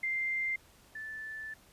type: tone pair in turn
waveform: sine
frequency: 2093 / 1754.9 Hz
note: C7 / A6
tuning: 0 / -5 cents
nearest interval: minor third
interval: 305 cents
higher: first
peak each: -30 / -39 dBFS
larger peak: first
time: 0.03-0.56 / 0.95-1.54 s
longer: second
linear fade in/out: 5 ms
effects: pink hiss -61 dBFS RMS until 1.72 s + resampled to 32000 Hz